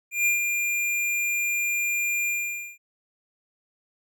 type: tone with ADSR envelope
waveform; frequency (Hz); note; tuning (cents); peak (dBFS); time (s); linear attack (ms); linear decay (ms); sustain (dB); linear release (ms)
square; 2400; D7; +37; -19; 0.11-2.78; 150; 130; -5; 500
effects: none